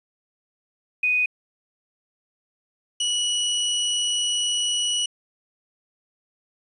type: tone pair in turn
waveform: sine / sawtooth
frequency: 2489 / 2934 Hz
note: D#7 / F#7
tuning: 0 / -15 cents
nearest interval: minor third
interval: 285 cents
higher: second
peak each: -18 dBFS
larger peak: neither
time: 1.03-1.26 / 3-5.06 s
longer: second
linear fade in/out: 5 ms
effects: resampled to 24000 Hz + 9-bit